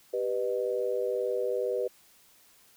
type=chord; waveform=sine; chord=G augmented; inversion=none; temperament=equal with one note detuned; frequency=392 / 493.9 / 612.6 Hz; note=G4 / B4 / D#5; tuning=0 / 0 / -27 cents; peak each=-32 / -29 / -35 dBFS; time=0.13-1.88 s; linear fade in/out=10 ms; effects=white hiss -60 dBFS RMS until 2.76 s